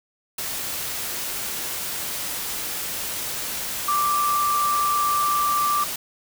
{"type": "tone in noise", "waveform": "sine", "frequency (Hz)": 1174.7, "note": "D6", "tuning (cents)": 0, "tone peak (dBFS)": -19, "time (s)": [3.88, 5.84], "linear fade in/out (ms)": 5, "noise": "white", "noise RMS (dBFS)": -29, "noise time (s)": [0.38, 5.96], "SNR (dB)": 7, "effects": []}